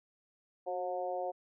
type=harmonic tone with a mistuned harmonic; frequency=180 Hz; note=F#3; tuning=47 cents flat; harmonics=2 / 3 / 4 / 5; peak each=-42 / -37 / -37 / -47 dBFS; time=0.66-1.32 s; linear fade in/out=20 ms; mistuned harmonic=2; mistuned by=+42 cents; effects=none